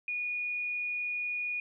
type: tone with frequency modulation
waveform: sine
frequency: 2452 Hz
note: D#7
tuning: 26 cents flat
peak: -31 dBFS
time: 0.08-1.6 s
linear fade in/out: 2 ms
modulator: 47.3 Hz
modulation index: 0.22
effects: none